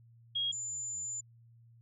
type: tone pair in turn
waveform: sine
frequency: 3279 / 7086 Hz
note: G#7 / A8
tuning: -23 / +11 cents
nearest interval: octave + minor second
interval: 1334 cents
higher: second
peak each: -30 / -36 dBFS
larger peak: first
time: 0.35-0.52 / 0.52-1.21 s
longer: second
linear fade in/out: 10 ms
effects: added 116 Hz sine -57 dBFS peak until 1.81 s